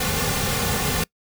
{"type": "noise with comb filter", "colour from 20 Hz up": "pink", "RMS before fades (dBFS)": -23, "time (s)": [0, 1.04], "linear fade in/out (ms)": 5, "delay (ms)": 3.1, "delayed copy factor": -0.75, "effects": ["noise-tail reverb RT60 0.1 s tail -24 dB re dry"]}